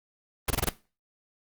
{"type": "noise bursts", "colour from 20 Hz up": "pink", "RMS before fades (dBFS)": -24, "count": 5, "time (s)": [0.48, 0.692], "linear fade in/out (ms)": 5, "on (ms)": 24, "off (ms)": 23, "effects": ["noise-tail reverb RT60 0.3 s tail -18 dB re dry", "Opus 24 kbps"]}